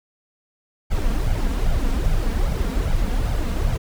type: noise with flanger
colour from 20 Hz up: brown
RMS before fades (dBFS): -20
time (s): 0.9-3.78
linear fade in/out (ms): 20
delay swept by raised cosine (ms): 1.3 to 4.4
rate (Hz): 2.5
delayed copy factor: +0.65
effects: none